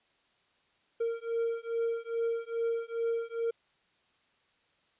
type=beating tone pair; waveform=triangle; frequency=460.4 / 462.8 Hz; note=A#4 / A#4; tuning=-22 / -13 cents; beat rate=2.4 Hz; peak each=-31 dBFS; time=1-3.51 s; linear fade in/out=10 ms; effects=white hiss -70 dBFS RMS until 4.99 s + resampled to 8000 Hz